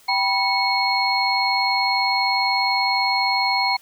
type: tone cluster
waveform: sine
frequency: 783 / 980 / 2205 / 4271 Hz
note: G5 / B5 / C#7 / C8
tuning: -2 / -14 / -10 / +35 cents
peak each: -23 dBFS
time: 0.08-3.77 s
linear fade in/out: 10 ms
effects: white hiss -52 dBFS RMS until 3.81 s